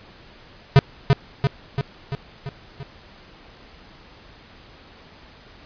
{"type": "tone with echo", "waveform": "square", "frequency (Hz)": 138.1, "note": "C#3", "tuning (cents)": -6, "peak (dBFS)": -8, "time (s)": [0.76, 0.79], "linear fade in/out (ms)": 0, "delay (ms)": 340, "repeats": 6, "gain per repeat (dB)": -4, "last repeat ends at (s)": 2.83, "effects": ["pink hiss -47 dBFS RMS until 5.65 s", "resampled to 11025 Hz"]}